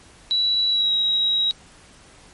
sine tone with pitch glide, 3928 to 3836 Hz, B7 to A#7, -10 to +49 cents, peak -17 dBFS, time 0.31-1.51 s, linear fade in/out 0 ms, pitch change -41 cents, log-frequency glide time 0.69-0.93 s, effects pink hiss -49 dBFS RMS until 2.33 s + MP3 48 kbps

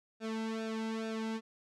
sawtooth tone with flanger, 222.2 Hz, A3, 17 cents sharp, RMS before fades -37 dBFS, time 0.2-1.41 s, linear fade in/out 50 ms, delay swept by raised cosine 0.96 to 1.72 ms, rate 2.3 Hz, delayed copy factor -1, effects low-pass 6000 Hz 12 dB/octave

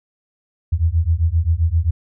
sine beating tone pair, 79.1 / 86.7 Hz, D#2 / F2, +29 / -12 cents, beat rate 7.6 Hz, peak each -17 dBFS, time 0.72-1.91 s, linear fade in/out 10 ms, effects none

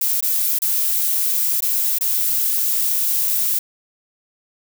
violet noise with dropouts, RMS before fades -19 dBFS, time 0.01-3.59 s, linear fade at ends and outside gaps 5 ms, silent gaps 0.207-0.225 / 0.588-0.619 / 1.606-1.622 / 1.986-2.009 s, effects none

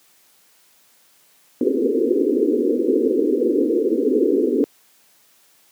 white band-pass noise, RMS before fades -18 dBFS, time 1.61-4.64 s, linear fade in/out 0 ms, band 240 to 480 Hz, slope 96 dB/octave, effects white hiss -56 dBFS RMS until 5.71 s + high-pass 150 Hz 12 dB/octave

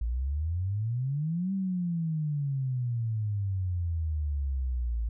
sine exponential two-way sweep, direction up then down, 55 to 196.1 to 55 Hz, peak -27 dBFS, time 0.01-5.09 s, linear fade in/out 5 ms, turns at 1.53 s, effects none

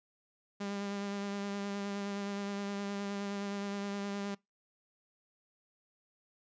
sawtooth tone with vibrato, 200.7 Hz, G3, 41 cents sharp, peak -32 dBFS, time 0.6-4.35 s, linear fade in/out 10 ms, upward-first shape sine, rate 9.6 Hz, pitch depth 18 cents each way, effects noise-tail reverb RT60 0.2 s tail -24 dB re dry + resampled to 16000 Hz

